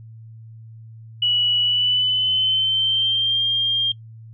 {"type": "tone with pitch glide", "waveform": "sine", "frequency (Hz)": [2938, 3204], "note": ["F#7", "G7"], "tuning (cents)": [-13, 37], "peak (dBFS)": -16, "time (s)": [1.22, 3.92], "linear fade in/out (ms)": 5, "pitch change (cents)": 150, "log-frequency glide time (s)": [1.61, 3.45], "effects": ["noise-tail reverb RT60 0.1 s tail -21 dB re dry", "added 112 Hz sine -38 dBFS peak until 4.33 s"]}